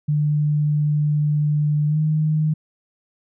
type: tone with pitch glide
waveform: sine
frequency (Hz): 149.1 to 154.54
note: D3 to D#3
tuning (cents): +27 to -11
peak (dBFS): -16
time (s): 0.08-2.54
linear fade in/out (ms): 10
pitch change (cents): +62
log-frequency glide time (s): 1.87-1.98
effects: none